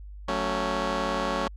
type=chord; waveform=10% pulse; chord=F# minor; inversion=none; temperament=just; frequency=185 / 222 / 277.5 Hz; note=F#3 / A3 / C#4; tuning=0 / +16 / +2 cents; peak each=-23 dBFS; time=0.28-1.48 s; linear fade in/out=5 ms; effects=added 50 Hz sine -39 dBFS peak until 1.56 s + low-pass 5000 Hz 12 dB/octave